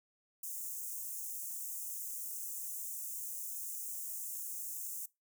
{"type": "high-pass noise", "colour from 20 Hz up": "white", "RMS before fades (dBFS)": -42, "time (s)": [0.43, 5.06], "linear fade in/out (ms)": 5, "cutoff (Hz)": 6400, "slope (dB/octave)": 48, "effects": ["noise-tail reverb RT60 0.2 s tail -21 dB re dry"]}